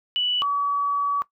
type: tone pair in turn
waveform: sine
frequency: 2960 / 1139.3 Hz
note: F#7 / C#6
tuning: 0 / +47 cents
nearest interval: octave + perfect fourth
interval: 1653 cents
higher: first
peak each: -20 dBFS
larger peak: neither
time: 0.16-0.42 / 0.42-1.22 s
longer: second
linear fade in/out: 0 ms
effects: noise-tail reverb RT60 0.1 s tail -18 dB re dry